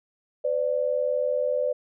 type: tone pair together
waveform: sine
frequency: 507.2 / 587.3 Hz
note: B4 / D5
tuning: +46 / 0 cents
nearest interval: minor third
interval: 254 cents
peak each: -25 dBFS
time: 0.44-1.73 s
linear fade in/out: 10 ms
effects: none